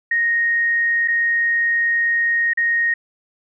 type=tone with dropouts; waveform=sine; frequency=1864.7 Hz; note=A#6; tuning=in tune; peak=-15 dBFS; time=0.11-2.94 s; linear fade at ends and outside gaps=5 ms; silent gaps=1.077-1.082 / 2.535-2.573 s; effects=none